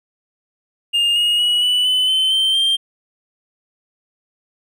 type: tone with pitch steps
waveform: triangle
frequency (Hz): 2821 / 2869 / 2917 / 2966 / 3016 / 3067 / 3119 / 3172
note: F7 / F7 / F#7 / F#7 / F#7 / G7 / G7 / G7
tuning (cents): +17 / +46 / -25 / +4 / +32 / -38 / -9 / +20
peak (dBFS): -12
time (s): 0.93-2.77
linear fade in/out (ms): 20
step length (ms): 230
effects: none